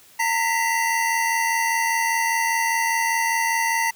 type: tone cluster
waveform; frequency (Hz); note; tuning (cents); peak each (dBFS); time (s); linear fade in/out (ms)
square; 913 / 1935 / 2020; A#5 / B6 / B6; -36 / -36 / +39; -23 / -26 / -26; 0.19-3.91; 10
effects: white hiss -51 dBFS RMS until 3.95 s + high-pass 60 Hz 12 dB/octave